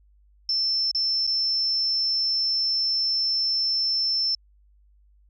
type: tone with dropouts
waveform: sine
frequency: 5330 Hz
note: E8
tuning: 18 cents sharp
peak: -21 dBFS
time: 0.49-4.35 s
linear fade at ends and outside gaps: 2 ms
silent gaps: 0.914-0.948 / 1.268-1.274 s
effects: added 50 Hz sine -55 dBFS peak until 5.29 s